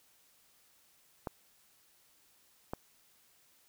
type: clicks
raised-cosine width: 1 ms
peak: -22 dBFS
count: 2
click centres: 1.272 / 2.735 s
effects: white hiss -67 dBFS RMS until 3.68 s